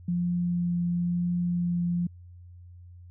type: tone with vibrato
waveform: sine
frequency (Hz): 174.61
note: F3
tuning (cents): 0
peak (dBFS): -24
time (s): 0.08-2.07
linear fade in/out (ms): 5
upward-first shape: triangle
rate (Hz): 0.99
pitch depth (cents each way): 10
effects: added 88 Hz sine -45 dBFS peak until 3.1 s